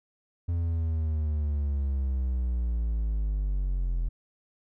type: linear sweep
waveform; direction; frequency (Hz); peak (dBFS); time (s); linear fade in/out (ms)
triangle; down; 86 to 41.2; -23; 0.48-4.09; 10
effects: none